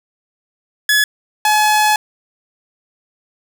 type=tone pair in turn; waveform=sawtooth; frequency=1701 / 850.5 Hz; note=G#6 / G#5; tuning=+41 / +41 cents; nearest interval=octave; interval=1200 cents; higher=first; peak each=-7 dBFS; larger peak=neither; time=0.89-1.04 / 1.45-1.96 s; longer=second; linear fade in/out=2 ms; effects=none